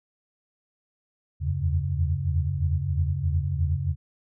sine tone cluster, 80.9 / 84 / 92.1 / 137.8 Hz, E2 / E2 / F#2 / C#3, -32 / +33 / -7 / -10 cents, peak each -28 dBFS, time 1.4-3.96 s, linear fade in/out 50 ms, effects none

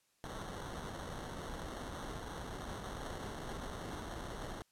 pink noise with sample-and-hold, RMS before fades -44 dBFS, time 0.24-4.62 s, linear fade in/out 0 ms, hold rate 2450 Hz, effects white hiss -75 dBFS RMS until 4.71 s + low-pass 11000 Hz 12 dB/octave

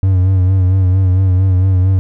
triangle tone with vibrato, 93.5 Hz, F#2, 19 cents sharp, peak -6 dBFS, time 0.03-1.99 s, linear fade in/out 0 ms, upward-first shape sine, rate 4.4 Hz, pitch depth 48 cents each way, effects none

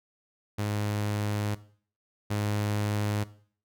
sawtooth tone pair in turn, 104.2 / 104.2 Hz, G#2 / G#2, +6 / +6 cents, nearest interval unison, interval 0 cents, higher neither, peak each -24 / -23 dBFS, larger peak second, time 0.58-1.55 / 2.3-3.24 s, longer first, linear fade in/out 10 ms, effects noise-tail reverb RT60 0.5 s tail -17 dB re dry

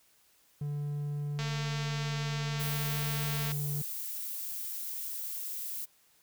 triangle tone, 145.7 Hz, D3, 13 cents flat, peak -30 dBFS, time 0.61-3.82 s, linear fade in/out 5 ms
click train, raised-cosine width 0.2 ms, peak -22 dBFS, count 482, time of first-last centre 1.39-3.518 s, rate 226 Hz
violet noise, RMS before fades -38 dBFS, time 2.59-5.86 s, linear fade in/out 20 ms
effects white hiss -66 dBFS RMS until 6.22 s

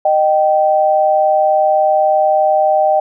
sine tone pair together, 616 / 776.1 Hz, D#5 / G5, -17 / -18 cents, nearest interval major third, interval 399 cents, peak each -12 dBFS, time 0.05-3 s, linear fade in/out 5 ms, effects none

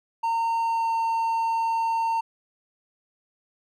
triangle tone with pitch glide, 916 to 910.2 Hz, A#5 to A#5, -31 to -42 cents, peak -20 dBFS, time 0.23-2.21 s, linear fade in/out 10 ms, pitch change -11 cents, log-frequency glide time 0.63-0.92 s, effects none

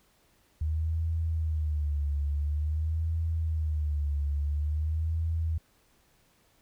sine tone with vibrato, 76.6 Hz, D#2, 27 cents flat, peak -26 dBFS, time 0.61-5.58 s, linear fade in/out 5 ms, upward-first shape sine, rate 0.48 Hz, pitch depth 110 cents each way, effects pink hiss -66 dBFS RMS until 6.61 s

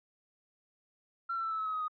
sine tone with pitch steps, 1361 / 1343.8 / 1326.8 / 1310.1 / 1293.5 / 1277.2 / 1261.1 / 1245.2 Hz, F6 / E6 / E6 / E6 / E6 / D#6 / D#6 / D#6, -45 / +33 / +11 / -11 / -33 / +45 / +23 / +1 cents, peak -31 dBFS, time 1.29-1.882 s, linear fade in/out 10 ms, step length 74 ms, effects tanh soft clip ceiling -27 dBFS

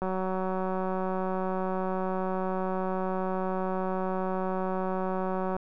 click train, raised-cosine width 1 ms, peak -18 dBFS, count 1038, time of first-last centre 0.02-5.565 s, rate 187 Hz, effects none

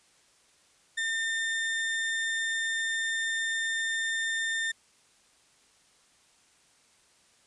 35% pulse tone, 1807 Hz, A6, 46 cents sharp, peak -26 dBFS, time 0.97-4.72 s, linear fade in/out 10 ms, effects white hiss -63 dBFS RMS until 7.46 s + resampled to 22050 Hz

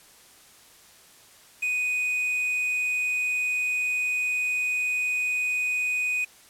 triangle tone with quantisation, 2489 Hz, D#7, in tune, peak -22 dBFS, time 1.62-6.25 s, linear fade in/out 10 ms, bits 7, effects white hiss -53 dBFS RMS until 6.49 s + low-pass 12000 Hz 12 dB/octave

